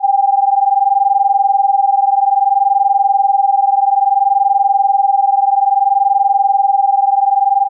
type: tone pair together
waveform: sine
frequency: 784 / 804.6 Hz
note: G5 / G5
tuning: 0 / +45 cents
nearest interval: unison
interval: 45 cents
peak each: -12 dBFS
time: 0-7.69 s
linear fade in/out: 50 ms
effects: none